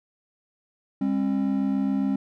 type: tone pair together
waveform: triangle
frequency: 200.9 / 268.2 Hz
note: G3 / C4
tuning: +43 / +43 cents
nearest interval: perfect fourth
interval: 500 cents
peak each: -23 / -22 dBFS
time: 1.01-2.16 s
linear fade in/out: 5 ms
effects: none